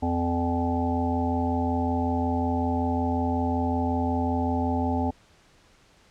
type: harmonic tone with a mistuned harmonic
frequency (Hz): 85.4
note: F2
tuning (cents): -38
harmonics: 1 / 3 / 5 / 7 / 9 / 10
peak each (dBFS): -28 / -26 / -35 / -35 / -31 / -33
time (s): 0.02-5.11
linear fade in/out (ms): 10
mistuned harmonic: 5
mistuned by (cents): +26
effects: pink hiss -58 dBFS RMS until 6.1 s + low-pass 7000 Hz 12 dB/octave